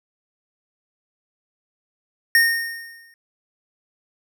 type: tone with exponential decay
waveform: square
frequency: 1842 Hz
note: A#6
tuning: 21 cents flat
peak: -11 dBFS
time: 2.35-3.14 s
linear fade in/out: 1 ms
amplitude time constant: 170 ms
effects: none